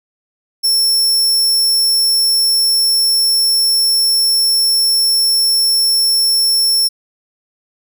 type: tone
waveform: sawtooth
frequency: 5400 Hz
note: E8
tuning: 41 cents sharp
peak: -8 dBFS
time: 0.63-6.89 s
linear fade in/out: 20 ms
effects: none